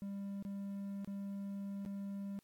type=tone with dropouts; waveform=triangle; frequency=198.6 Hz; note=G3; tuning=23 cents sharp; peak=-38 dBFS; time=0.02-2.39 s; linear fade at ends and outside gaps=0 ms; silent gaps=0.425-0.45 / 1.046-1.075 / 1.851-1.861 s; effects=white hiss -75 dBFS RMS until 2.43 s + AAC 64 kbps